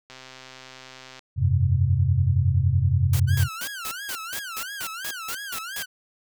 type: click train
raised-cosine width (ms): 0.2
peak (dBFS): -25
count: 143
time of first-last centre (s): 0.1-1.192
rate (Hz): 130
type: chord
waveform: sine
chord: F suspended second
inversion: none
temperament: equal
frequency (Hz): 87.31 / 98 / 130.81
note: F2 / G2 / C3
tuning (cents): 0 / 0 / 0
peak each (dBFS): -22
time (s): 1.36-3.49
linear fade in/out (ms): 50
type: noise bursts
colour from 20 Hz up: white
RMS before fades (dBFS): -32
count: 12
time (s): 3.13-5.828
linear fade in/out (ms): 5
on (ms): 69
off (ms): 170
type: tone with vibrato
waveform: sawtooth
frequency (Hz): 1467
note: F#6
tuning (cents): -15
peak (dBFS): -29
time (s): 3.27-5.86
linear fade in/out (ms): 20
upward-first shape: sine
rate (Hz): 2.9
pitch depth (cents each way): 220
effects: none